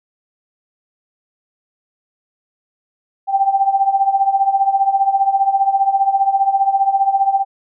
sine tone with tremolo, 784 Hz, G5, in tune, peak -8 dBFS, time 3.27-7.45 s, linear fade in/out 50 ms, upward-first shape triangle, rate 15 Hz, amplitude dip 85%, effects none

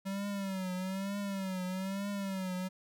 square tone with vibrato, 192.2 Hz, G3, 34 cents flat, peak -35 dBFS, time 0.05-2.69 s, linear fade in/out 20 ms, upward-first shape triangle, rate 1.1 Hz, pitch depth 99 cents each way, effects none

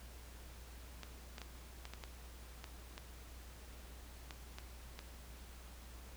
clicks, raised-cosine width 0.2 ms, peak -29 dBFS, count 11, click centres 1.033 / 1.382 / 1.417 / 1.854 / 1.936 / 2.038 / 2.642 / 2.979 / 4.308 / 4.585 / 4.991 s, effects added 60 Hz sine -52 dBFS peak until 6.16 s + pink hiss -58 dBFS RMS until 6.16 s

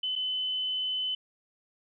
sine tone with dropouts, 3027 Hz, F#7, 39 cents sharp, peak -28 dBFS, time 0.03-1.15 s, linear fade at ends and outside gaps 5 ms, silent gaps 0.155-0.16 s, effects none

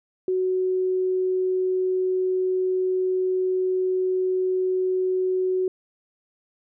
sine tone, 371.3 Hz, F#4, 6 cents sharp, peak -20 dBFS, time 0.28-5.68 s, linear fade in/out 2 ms, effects none

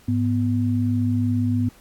sine tone pair together, 103.94 / 246.9 Hz, G#2 / B3, +2 / 0 cents, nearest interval octave + minor third, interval 1498 cents, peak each -21 dBFS, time 0.08-1.69 s, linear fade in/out 5 ms, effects pink hiss -53 dBFS RMS until 1.8 s + AAC 64 kbps

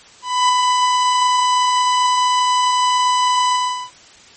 45% pulse tone with ADSR envelope, 997 Hz, B5, 16 cents sharp, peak -10 dBFS, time 0.22-3.91 s, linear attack 270 ms, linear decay 5 ms, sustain -3 dB, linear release 400 ms, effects white hiss -44 dBFS RMS until 4.36 s + MP3 32 kbps

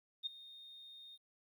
sine tone with ADSR envelope, 3683 Hz, A#7, 22 cents flat, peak -34 dBFS, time 0.23-1.18 s, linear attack 33 ms, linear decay 12 ms, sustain -18 dB, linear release 36 ms, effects 12-bit

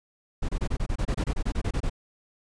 brown noise bursts, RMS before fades -26 dBFS, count 16, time 0.42-1.898 s, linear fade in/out 10 ms, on 68 ms, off 26 ms, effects resampled to 22050 Hz

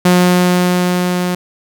sawtooth tone with level ramp, 179.4 Hz, F3, 47 cents sharp, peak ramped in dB -3 to -11 dBFS, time 0.05-1.35 s, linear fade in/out 5 ms, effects none

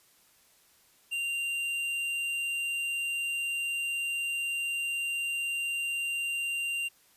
sine tone with tanh clipping, 2778 Hz, F7, 10 cents flat, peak -31 dBFS, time 1.11-6.89 s, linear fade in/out 20 ms, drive 10 dB, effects white hiss -63 dBFS RMS until 7.16 s + resampled to 32000 Hz

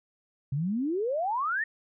sine exponential sweep, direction up, 130 to 1880 Hz, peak -26 dBFS, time 0.52-1.64 s, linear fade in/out 5 ms, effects none

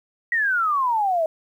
sine exponential sweep, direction down, 1928 to 622.3 Hz, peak -18 dBFS, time 0.32-1.26 s, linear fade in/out 2 ms, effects 9-bit

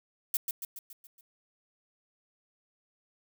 violet noise with echo, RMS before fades -28 dBFS, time 0.34-0.37 s, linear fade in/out 2 ms, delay 140 ms, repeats 6, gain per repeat -5 dB, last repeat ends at 1.21 s, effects none

